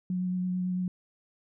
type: tone with vibrato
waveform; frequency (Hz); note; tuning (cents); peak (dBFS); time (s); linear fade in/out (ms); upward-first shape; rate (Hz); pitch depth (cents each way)
sine; 182.2; F#3; -26; -27; 0.1-0.88; 2; sine; 9; 13
effects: none